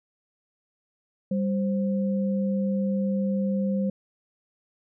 sine tone pair together, 196 / 523.3 Hz, G3 / C5, 0 / 0 cents, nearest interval octave + perfect fourth, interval 1700 cents, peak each -23 / -31 dBFS, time 1.31-3.9 s, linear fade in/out 5 ms, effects none

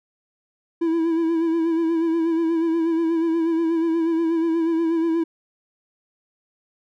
triangle tone with vibrato, 329.6 Hz, E4, in tune, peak -16 dBFS, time 0.81-5.24 s, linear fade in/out 10 ms, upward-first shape sine, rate 8.3 Hz, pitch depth 43 cents each way, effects none

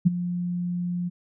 sine tone with ADSR envelope, 176.5 Hz, F3, 19 cents sharp, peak -11 dBFS, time 0.05-1.1 s, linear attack 19 ms, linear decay 18 ms, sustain -14 dB, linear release 25 ms, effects none

